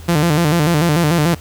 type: tone with vibrato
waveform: sawtooth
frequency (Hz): 160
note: D#3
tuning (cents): +49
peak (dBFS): -8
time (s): 0.08-1.35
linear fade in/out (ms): 10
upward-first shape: square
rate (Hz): 6.8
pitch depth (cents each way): 120
effects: added 81 Hz sine -32 dBFS peak until 1.4 s + pink hiss -41 dBFS RMS until 1.4 s